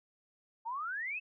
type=exponential sweep; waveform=sine; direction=up; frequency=879 to 2686 Hz; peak=-35 dBFS; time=0.65-1.2 s; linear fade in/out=20 ms; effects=none